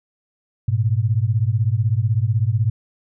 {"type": "beating tone pair", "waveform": "sine", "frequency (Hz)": [103.83, 119.83], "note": ["G#2", "A#2"], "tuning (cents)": [0, 48], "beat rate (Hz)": 16, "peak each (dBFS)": [-18, -19], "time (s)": [0.68, 2.7], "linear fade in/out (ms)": 5, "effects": []}